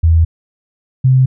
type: tone pair in turn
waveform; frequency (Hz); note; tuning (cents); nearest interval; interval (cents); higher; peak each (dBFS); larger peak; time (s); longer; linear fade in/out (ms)
sine; 82 / 130.17; E2 / C3; -9 / -9; minor sixth; 800; second; -6; neither; 0.03-0.25 / 1.04-1.26; neither; 10
effects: none